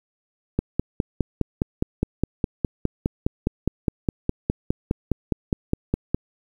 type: click train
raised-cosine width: 3 ms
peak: -7 dBFS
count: 28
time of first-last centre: 0.59-6.146 s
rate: 4.86 Hz
effects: 8-bit